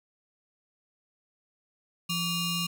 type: ring-modulated tone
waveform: sawtooth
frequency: 1318.5 Hz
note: E6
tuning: in tune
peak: -21 dBFS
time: 2.09-2.67 s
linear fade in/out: 10 ms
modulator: 1490 Hz
effects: none